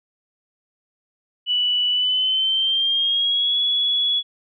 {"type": "tone with pitch glide", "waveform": "sine", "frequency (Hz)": [2960, 3381], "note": ["F#7", "G#7"], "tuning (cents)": [0, 30], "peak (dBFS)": -17, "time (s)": [1.46, 4.23], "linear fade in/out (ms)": 50, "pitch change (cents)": 230, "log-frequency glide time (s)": [1.9, 3.59], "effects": []}